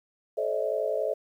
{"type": "tone cluster", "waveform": "sine", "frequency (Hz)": [432.5, 535, 598, 649], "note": ["A4", "C5", "D5", "E5"], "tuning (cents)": [-30, 38, 31, -27], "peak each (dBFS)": -31, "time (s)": [0.37, 1.14], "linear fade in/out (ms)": 10, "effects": ["10-bit"]}